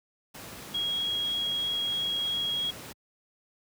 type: tone in noise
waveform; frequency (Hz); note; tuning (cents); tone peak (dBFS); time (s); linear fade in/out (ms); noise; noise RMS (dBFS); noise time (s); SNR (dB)
sine; 3299; G#7; -12; -27; 0.74-2.71; 10; pink; -43; 0.34-2.93; +13
effects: high-pass 80 Hz 12 dB/octave